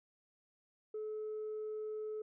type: tone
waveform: sine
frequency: 430 Hz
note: A4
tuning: 40 cents flat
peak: -37 dBFS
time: 0.94-2.22 s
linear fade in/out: 5 ms
effects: tanh soft clip ceiling -36 dBFS